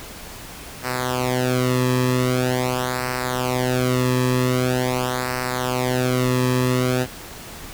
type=tone with flanger; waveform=sawtooth; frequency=126.4 Hz; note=B2; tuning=41 cents sharp; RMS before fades=-21 dBFS; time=0.82-7.07 s; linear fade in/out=50 ms; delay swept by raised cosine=0.29 to 1.39 ms; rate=0.44 Hz; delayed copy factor=-0.95; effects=pink hiss -37 dBFS RMS until 7.73 s